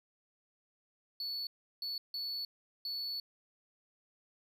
triangle tone bursts at uneven times, 4435 Hz, C#8, in tune, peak -35 dBFS, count 4, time 1.2-1.47 / 1.82-1.98 / 2.14-2.45 / 2.85-3.2 s, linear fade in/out 2 ms, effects none

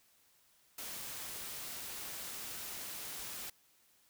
white noise, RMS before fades -44 dBFS, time 0.78-3.5 s, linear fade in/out 5 ms, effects white hiss -69 dBFS RMS until 4.09 s

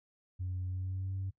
sine tone with pitch glide, 91.6 to 95.71 Hz, F#2 to G2, -17 to -41 cents, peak -33 dBFS, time 0.39-1.31 s, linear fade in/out 20 ms, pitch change +76 cents, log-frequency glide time 0.65-1.15 s, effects noise-tail reverb RT60 0.1 s tail -18 dB re dry + tanh soft clip ceiling -31 dBFS

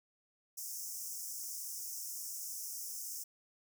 pink high-pass noise, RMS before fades -43 dBFS, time 0.57-3.24 s, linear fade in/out 10 ms, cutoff 5300 Hz, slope 96 dB/octave, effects none

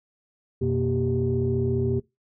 sine tone cluster, 90.5 / 125 / 236.3 / 390.5 Hz, F#2 / B2 / A#3 / G4, -38 / +21 / +24 / -7 cents, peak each -28 / -25 / -29 / -25 dBFS, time 0.61-2 s, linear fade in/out 10 ms, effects noise-tail reverb RT60 0.2 s tail -21 dB re dry + tanh soft clip ceiling -13 dBFS

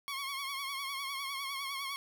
15% pulse tone with vibrato, 1100 Hz, C#6, 14 cents flat, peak -30 dBFS, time 0.08-1.96 s, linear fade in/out 0 ms, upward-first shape triangle, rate 9.9 Hz, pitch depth 71 cents each way, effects none

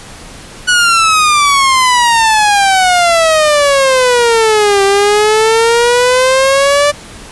sawtooth exponential two-way sweep, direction down then up, 1480 to 392 to 588 Hz, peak -3 dBFS, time 0.67-6.92 s, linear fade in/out 20 ms, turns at 4.83 s, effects pink hiss -32 dBFS RMS until 7.31 s + resampled to 24000 Hz

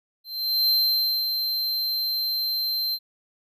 square tone with ADSR envelope, 4124 Hz, C8, 26 cents flat, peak -18 dBFS, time 0.24-2.99 s, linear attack 450 ms, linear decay 560 ms, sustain -6 dB, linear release 53 ms, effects none

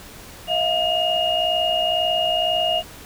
sine tone cluster, 642 / 704 / 2851 Hz, E5 / F5 / F7, -46 / +14 / +35 cents, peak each -23 / -23 / -21 dBFS, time 0.47-2.83 s, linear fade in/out 50 ms, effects pink hiss -41 dBFS RMS until 3.05 s

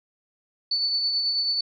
sine tone with tremolo, 4484 Hz, C#8, 19 cents sharp, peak -20 dBFS, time 0.71-1.61 s, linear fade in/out 5 ms, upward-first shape triangle, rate 9.2 Hz, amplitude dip 40%, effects none

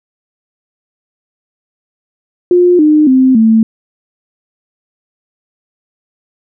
sine tone with pitch steps, 355.6 / 304.2 / 260.3 / 222.7 Hz, F4 / D#4 / C4 / A3, +31 / -39 / -9 / +21 cents, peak -4 dBFS, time 2.51-3.63 s, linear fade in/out 2 ms, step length 280 ms, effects none

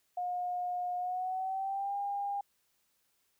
sine tone with pitch glide, 717 to 804.8 Hz, F5 to G5, +45 to +45 cents, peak -32 dBFS, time 0.17-2.41 s, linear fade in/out 5 ms, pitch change +200 cents, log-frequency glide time 0.97-1.96 s, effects white hiss -75 dBFS RMS until 3.39 s

